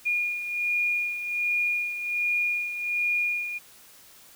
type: beating tone pair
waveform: sine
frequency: 2431 / 2432.3 Hz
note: D#7 / D#7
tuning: -41 / -40 cents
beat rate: 1.3 Hz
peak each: -25 / -32 dBFS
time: 0.05-3.59 s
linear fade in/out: 20 ms
effects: white hiss -52 dBFS RMS until 4.35 s